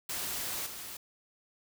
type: noise with level steps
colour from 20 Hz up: white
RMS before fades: -36 / -43 dBFS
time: 0.09-0.97 s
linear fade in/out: 5 ms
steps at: 0.66 s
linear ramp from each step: 5 ms
effects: none